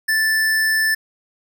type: tone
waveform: square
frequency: 1760 Hz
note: A6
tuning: in tune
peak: -16 dBFS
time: 0.08-0.95 s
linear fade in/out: 10 ms
effects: none